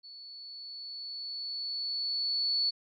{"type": "tone with level ramp", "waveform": "sine", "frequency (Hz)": 4435, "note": "C#8", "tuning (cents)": 0, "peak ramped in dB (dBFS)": [-46, -25], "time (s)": [0.03, 2.71], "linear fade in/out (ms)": 20, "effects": []}